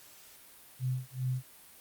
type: tone with tremolo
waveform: sine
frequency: 128.4 Hz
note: C3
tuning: 32 cents flat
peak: -28 dBFS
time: 0.79-1.43 s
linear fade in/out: 50 ms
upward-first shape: sine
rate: 2.5 Hz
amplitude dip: 100%
effects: white hiss -55 dBFS RMS until 1.8 s + Opus 48 kbps